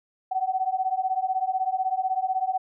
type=beating tone pair; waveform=sine; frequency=746 / 762 Hz; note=F#5 / G5; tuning=+14 / -49 cents; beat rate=16 Hz; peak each=-26 / -26 dBFS; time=0.31-2.58 s; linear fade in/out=10 ms; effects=none